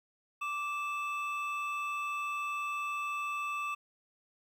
triangle tone pair together, 1170 / 2627 Hz, D6 / E7, -7 / -7 cents, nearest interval octave + major second, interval 1400 cents, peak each -33 / -36 dBFS, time 0.41-3.75 s, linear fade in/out 10 ms, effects 11-bit

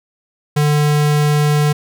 square tone, 148.5 Hz, D3, 20 cents sharp, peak -12 dBFS, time 0.56-1.73 s, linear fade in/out 10 ms, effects none

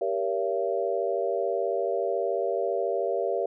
sine chord, G diminished seventh, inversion none, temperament just, 392 / 470.4 / 564.5 / 677.4 Hz, G4 / Bb4 / Db5 / Fb5, 0 / +16 / +31 / +47 cents, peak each -30 dBFS, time 0.01-3.46 s, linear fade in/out 5 ms, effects none

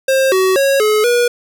square tone with pitch steps, 532 / 376.5 / 549 / 426.7 / 482.1 Hz, C5 / F#4 / C#5 / G#4 / B4, +29 / +30 / -17 / +47 / -42 cents, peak -11 dBFS, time 0.08-1.28 s, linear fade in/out 5 ms, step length 240 ms, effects none

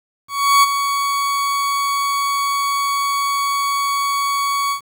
40% pulse tone with ADSR envelope, 1122 Hz, C#6, 21 cents sharp, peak -7 dBFS, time 0.28-4.81 s, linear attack 350 ms, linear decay 23 ms, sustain -9 dB, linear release 96 ms, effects 8-bit

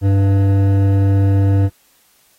triangle tone with hard clipping, 98.3 Hz, G2, 5 cents sharp, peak -12 dBFS, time 0.01-1.7 s, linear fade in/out 50 ms, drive 15 dB, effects white hiss -55 dBFS RMS until 2.38 s + AAC 48 kbps

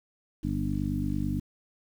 harmonic tone with a mistuned harmonic, 49 Hz, G1, in tune, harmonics 1 / 2 / 3 / 4 / 5 / 6, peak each -34 / -34 / -34 / -34 / -34 / -34 dBFS, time 0.43-1.4 s, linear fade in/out 10 ms, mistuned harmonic 6, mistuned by +16 cents, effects 9-bit

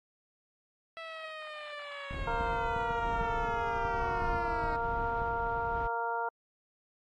10% pulse linear sweep, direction down, 660 to 311.1 Hz, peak -31 dBFS, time 0.97-4.76 s, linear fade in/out 0 ms
clicks, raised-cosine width 5 ms, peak -29 dBFS, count 12, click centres 2.11 / 2.41 / 2.764 / 2.908 / 3.213 / 3.489 / 3.54 / 3.851 / 4.221 / 4.348 / 4.64 / 5.218 s
brown noise with tremolo, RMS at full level -38 dBFS, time 2.11-5.88 s, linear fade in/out 20 ms, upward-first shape square, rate 1.1 Hz, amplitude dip 30%
harmonic tone, 232.2 Hz, A#3, 7 cents flat, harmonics 2 / 3 / 4 / 5 / 6, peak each -38 / -38 / -33 / -46 / -37 dBFS, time 2.27-6.29 s, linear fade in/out 5 ms
effects low-pass 3000 Hz 12 dB/octave + AAC 48 kbps

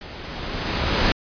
pink noise with level ramp, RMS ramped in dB -38 to -17 dBFS, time 0.01-1.12 s, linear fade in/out 2 ms, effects resampled to 11025 Hz

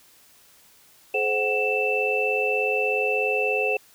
sine tone cluster, 425.3 / 522 / 746 / 2654 Hz, G#4 / C5 / F#5 / E7, +41 / -4 / +14 / +11 cents, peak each -26 / -27 / -30 / -24 dBFS, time 1.14-3.77 s, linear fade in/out 5 ms, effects white hiss -55 dBFS RMS until 3.94 s

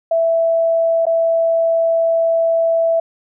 sine tone with dropouts, 661 Hz, E5, 5 cents sharp, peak -12 dBFS, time 0.11-3 s, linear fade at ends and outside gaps 5 ms, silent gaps 1.055-1.066 s, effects none

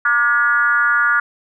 sine tone with frequency modulation, 1435 Hz, F6, 47 cents sharp, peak -12 dBFS, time 0.05-1.2 s, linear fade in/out 5 ms, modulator 254 Hz, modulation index 0.95, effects none

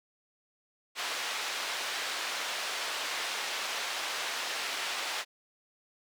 white band-pass noise, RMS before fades -35 dBFS, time 0.95-5.25 s, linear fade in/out 50 ms, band 580 to 4000 Hz, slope 12 dB/octave, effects none

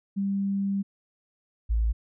sine tone pair in turn, 197.5 / 55.61 Hz, G3 / A1, +13 / +19 cents, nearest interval octave + minor seventh, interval 2194 cents, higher first, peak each -24 / -21 dBFS, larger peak second, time 0.16-0.83 / 1.69-1.93 s, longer first, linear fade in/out 20 ms, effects none

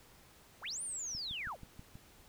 sine linear two-way sweep, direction up then down, 206.3 to 9400 to 375.2 Hz, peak -38 dBFS, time 0.61-1.57 s, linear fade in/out 50 ms, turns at 0.82 s
click train, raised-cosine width 5 ms, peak -37 dBFS, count 6, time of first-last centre 1.15-1.955 s, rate 6.21 Hz
effects pink hiss -61 dBFS RMS until 2.28 s

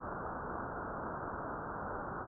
white low-pass noise, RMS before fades -41 dBFS, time 0-2.27 s, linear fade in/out 50 ms, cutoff 1500 Hz, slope 96 dB/octave, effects none

